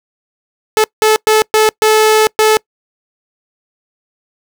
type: tone bursts at uneven times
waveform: sawtooth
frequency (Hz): 433.5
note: A4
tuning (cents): -26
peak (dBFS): -3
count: 6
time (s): 0.77-0.84 / 1.02-1.16 / 1.27-1.42 / 1.54-1.69 / 1.82-2.27 / 2.39-2.57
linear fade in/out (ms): 0
effects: noise-tail reverb RT60 0.1 s tail -25 dB re dry